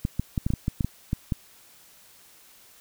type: clicks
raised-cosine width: 5 ms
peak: -12 dBFS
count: 11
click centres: 0.051 / 0.196 / 0.378 / 0.465 / 0.504 / 0.537 / 0.681 / 0.808 / 0.846 / 1.131 / 1.322 s
effects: white hiss -54 dBFS RMS until 2.8 s